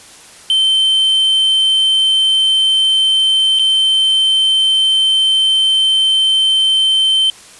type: tone with dropouts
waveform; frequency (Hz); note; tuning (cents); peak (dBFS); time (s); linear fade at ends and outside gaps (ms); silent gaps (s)
triangle; 3097; G7; -22; -8; 0.5-7.3; 1; 3.589-3.594
effects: white hiss -39 dBFS RMS until 7.59 s + resampled to 24000 Hz